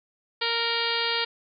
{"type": "harmonic tone with a mistuned harmonic", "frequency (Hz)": 464.5, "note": "A#4", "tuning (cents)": -6, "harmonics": [1, 2, 3, 4, 5, 6, 7, 8, 9, 10], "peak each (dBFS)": [-33, -33, -33, -33, -33, -33, -33, -33, -33, -33], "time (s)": [0.41, 1.25], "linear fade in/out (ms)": 10, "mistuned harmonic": 6, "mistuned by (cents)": 30, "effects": []}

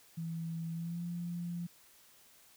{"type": "tone with pitch glide", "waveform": "sine", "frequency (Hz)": [164.81, 172.9], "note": ["E3", "F3"], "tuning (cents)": [0, -17], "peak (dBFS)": -36, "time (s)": [0.17, 1.67], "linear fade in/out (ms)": 10, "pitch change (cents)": 83, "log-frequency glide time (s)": [0.73, 1.02], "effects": ["white hiss -62 dBFS RMS until 2.56 s"]}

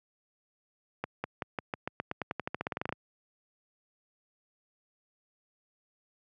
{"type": "accelerating click train", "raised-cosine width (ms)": 0.5, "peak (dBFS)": -17, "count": 21, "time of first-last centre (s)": [1.04, 2.925], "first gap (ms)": 200, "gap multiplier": 0.91, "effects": ["high-pass 100 Hz 12 dB/octave"]}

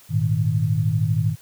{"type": "chord", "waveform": "sine", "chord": "Ab suspended second", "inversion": "none", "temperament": "equal", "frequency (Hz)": [103.83, 116.54, 155.56], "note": ["Ab2", "Bb2", "Eb3"], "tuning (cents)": [0, 0, 0], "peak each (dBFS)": -22, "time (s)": [0.09, 1.36], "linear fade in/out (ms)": 50, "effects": ["white hiss -50 dBFS RMS until 1.41 s"]}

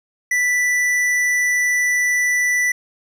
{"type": "tone with tanh clipping", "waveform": "sine", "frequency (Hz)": 1975.5, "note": "B6", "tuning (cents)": 0, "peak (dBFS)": -17, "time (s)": [0.31, 2.72], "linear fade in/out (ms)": 5, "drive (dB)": 13, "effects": []}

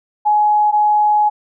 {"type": "tone pair in turn", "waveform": "sine", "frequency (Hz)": [841, 841], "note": ["G#5", "G#5"], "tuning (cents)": [22, 22], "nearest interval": "unison", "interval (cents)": 0, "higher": "neither", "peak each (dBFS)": -10, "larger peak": "neither", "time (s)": [[0.25, 0.72], [0.72, 1.3]], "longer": "second", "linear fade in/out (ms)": 20, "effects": []}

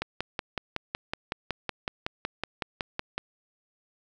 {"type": "click train", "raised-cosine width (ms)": 0.3, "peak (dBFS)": -13, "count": 18, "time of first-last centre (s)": [0.02, 3.18], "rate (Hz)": 5.38, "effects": []}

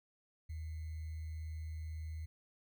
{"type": "tone with sample-and-hold", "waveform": "sine", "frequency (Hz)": 79, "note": "D#2", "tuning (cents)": 27, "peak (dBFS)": -40, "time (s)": [0.49, 2.26], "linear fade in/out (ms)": 10, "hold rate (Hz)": 2100, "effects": []}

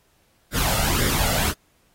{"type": "noise with flanger", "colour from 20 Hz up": "pink", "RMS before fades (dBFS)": -22, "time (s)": [0.52, 1.54], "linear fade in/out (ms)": 50, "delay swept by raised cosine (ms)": [0.56, 1.47], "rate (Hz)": 1.9, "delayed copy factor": 0.6, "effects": ["pink hiss -63 dBFS RMS until 1.94 s", "AAC 48 kbps"]}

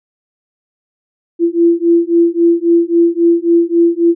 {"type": "beating tone pair", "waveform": "sine", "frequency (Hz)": [337.3, 341], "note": ["E4", "F4"], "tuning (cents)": [40, -41], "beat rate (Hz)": 3.7, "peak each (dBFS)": -11, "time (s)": [1.39, 4.15], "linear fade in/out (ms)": 50, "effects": []}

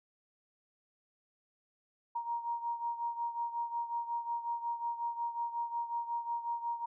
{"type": "beating tone pair", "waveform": "sine", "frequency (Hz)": [938, 943.5], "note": ["A#5", "A#5"], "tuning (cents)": [11, 21], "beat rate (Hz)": 5.5, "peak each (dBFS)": [-35, -40], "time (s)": [2.15, 6.86], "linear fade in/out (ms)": 10, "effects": []}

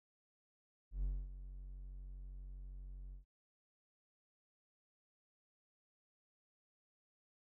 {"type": "tone with ADSR envelope", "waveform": "triangle", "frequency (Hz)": 46.25, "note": "F#1", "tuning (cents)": 0, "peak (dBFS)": -32, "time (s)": [0.91, 3.25], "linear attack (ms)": 120, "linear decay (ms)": 250, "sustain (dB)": -13, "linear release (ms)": 120, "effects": []}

